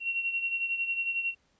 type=beating tone pair; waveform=sine; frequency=2734 / 2745 Hz; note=F7 / F7; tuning=-37 / -31 cents; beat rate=11 Hz; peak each=-29 / -36 dBFS; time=0-1.35 s; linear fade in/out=50 ms; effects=pink hiss -70 dBFS RMS until 1.59 s + resampled to 16000 Hz